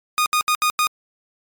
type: tone bursts at uneven times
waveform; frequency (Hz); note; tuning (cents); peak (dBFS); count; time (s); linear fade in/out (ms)
sawtooth; 1232; D#6; -17; -12; 5; 0.18-0.26 / 0.33-0.41 / 0.48-0.55 / 0.62-0.7 / 0.79-0.87; 0
effects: MP3 96 kbps